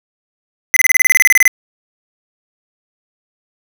square tone bursts, 2034 Hz, C7, 50 cents flat, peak -6 dBFS, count 15, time 0.74-1.478 s, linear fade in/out 0 ms, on 24 ms, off 27 ms, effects none

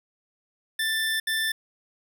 25% pulse tone bursts at uneven times, 1772 Hz, A6, 12 cents sharp, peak -20 dBFS, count 2, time 0.79-1.2 / 1.27-1.52 s, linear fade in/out 5 ms, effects none

